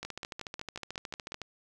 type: two click trains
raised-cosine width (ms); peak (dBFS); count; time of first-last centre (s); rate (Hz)
0.2; -21 / -21; 8 / 20; 0.05-1.32 / 0.03-1.417; 5.51 / 13.7
effects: none